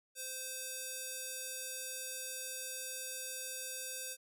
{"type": "tone with band-pass filter", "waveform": "square", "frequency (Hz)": 519, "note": "C5", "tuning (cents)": -14, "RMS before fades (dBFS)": -43, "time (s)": [0.15, 4.17], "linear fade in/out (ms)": 50, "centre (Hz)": 9500, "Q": 1.2, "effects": []}